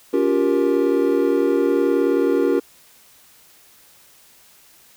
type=chord; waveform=triangle; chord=G half-diminished seventh; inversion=second; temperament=just; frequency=282.2 / 352.8 / 392 / 470.4 Hz; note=Db4 / F4 / G4 / Bb4; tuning=+31 / +18 / 0 / +16 cents; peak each=-19 dBFS; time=0.13-2.6 s; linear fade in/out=10 ms; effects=white hiss -51 dBFS RMS until 4.96 s

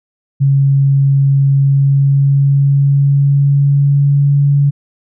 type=tone with pitch glide; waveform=sine; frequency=138.1 to 141.9 Hz; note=C#3 to C#3; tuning=-6 to +41 cents; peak=-7 dBFS; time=0.4-4.71 s; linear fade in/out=20 ms; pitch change=+47 cents; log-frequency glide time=1.53-4.4 s; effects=none

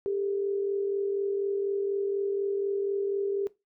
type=tone pair together; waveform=sine; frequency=397.3 / 441.4 Hz; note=G4 / A4; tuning=+23 / +5 cents; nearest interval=major second; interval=182 cents; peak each=-27 / -35 dBFS; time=0.06-3.47 s; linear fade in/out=0 ms; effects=noise-tail reverb RT60 0.2 s tail -18 dB re dry

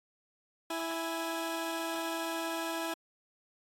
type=tone pair together; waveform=15% pulse; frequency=329.6 / 830.5 Hz; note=E4 / G#5; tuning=0 / 0 cents; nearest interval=octave + major third; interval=1600 cents; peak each=-28 / -34 dBFS; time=0.7-2.94 s; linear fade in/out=5 ms; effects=AAC 48 kbps

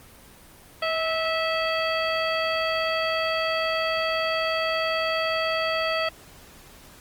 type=harmonic tone with a mistuned harmonic; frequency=653 Hz; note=E5; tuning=17 cents flat; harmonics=1 / 2 / 3 / 4 / 5 / 7; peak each=-26 / -29 / -31 / -32 / -33 / -34 dBFS; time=0.82-6.09 s; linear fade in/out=5 ms; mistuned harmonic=1; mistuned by=-27 cents; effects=pink hiss -49 dBFS RMS until 7 s + Opus 24 kbps

